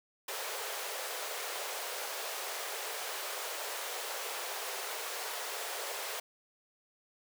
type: high-pass noise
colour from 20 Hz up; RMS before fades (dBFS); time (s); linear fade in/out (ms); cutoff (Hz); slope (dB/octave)
pink; -39; 0.28-6.2; 5; 420; 48
effects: none

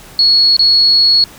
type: tone with dropouts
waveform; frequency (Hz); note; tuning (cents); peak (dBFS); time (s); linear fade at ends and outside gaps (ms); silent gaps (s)
sine; 4350; C#8; -33; -6; 0.19-1.24; 1; 0.566-0.593
effects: pink hiss -37 dBFS RMS until 1.38 s

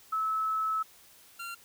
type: tone pair in turn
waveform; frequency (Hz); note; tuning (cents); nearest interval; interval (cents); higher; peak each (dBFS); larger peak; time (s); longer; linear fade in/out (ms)
sine / 25% pulse; 1300 / 1381.2; E6 / F6; -24 / -20; minor second; 104; second; -27 / -34; first; 0.12-0.83 / 1.39-1.55; first; 10
effects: white hiss -57 dBFS RMS until 1.64 s

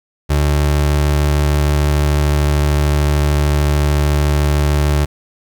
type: tone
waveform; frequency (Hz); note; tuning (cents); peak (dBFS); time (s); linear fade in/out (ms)
30% pulse; 73.42; D2; 0; -9; 0.29-5.06; 20
effects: 8-bit

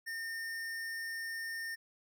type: tone with hard clipping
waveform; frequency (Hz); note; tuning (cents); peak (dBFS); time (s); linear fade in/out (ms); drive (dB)
sine; 1819; A#6; -43; -39; 0.06-1.76; 20; 17
effects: none

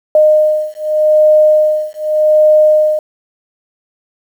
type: beating tone pair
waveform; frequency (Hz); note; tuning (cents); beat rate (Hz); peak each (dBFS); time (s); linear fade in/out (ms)
sine; 613 / 613.84; D#5 / D#5; -26 / -24; 0.84; -10; 0.15-2.99; 2
effects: 7-bit

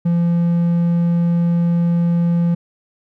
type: tone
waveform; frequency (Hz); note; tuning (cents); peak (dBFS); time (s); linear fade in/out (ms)
triangle; 171.1; F3; -35; -11; 0.05-2.55; 10
effects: none

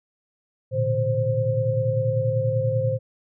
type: tone cluster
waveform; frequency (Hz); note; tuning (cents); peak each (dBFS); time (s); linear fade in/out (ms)
sine; 112.5 / 122.7 / 148 / 524; A2 / B2 / D3 / C5; +39 / -11 / +14 / +2; -24 / -27 / -31 / -23; 0.71-2.99; 50
effects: none

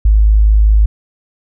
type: tone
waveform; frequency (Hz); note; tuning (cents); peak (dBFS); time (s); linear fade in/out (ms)
sine; 52.7; G#1; +26; -5; 0.05-0.86; 5
effects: none

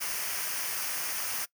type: noise with comb filter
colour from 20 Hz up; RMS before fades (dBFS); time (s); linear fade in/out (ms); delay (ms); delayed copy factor
white; -33; 0-1.46; 20; 0.26; -0.6
effects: noise-tail reverb RT60 0.1 s tail -22 dB re dry

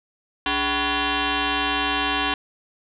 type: tone with frequency modulation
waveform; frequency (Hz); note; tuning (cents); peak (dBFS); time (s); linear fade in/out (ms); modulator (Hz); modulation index
sine; 991; B5; +6; -20; 0.46-2.34; 2; 351; 6.9
effects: none

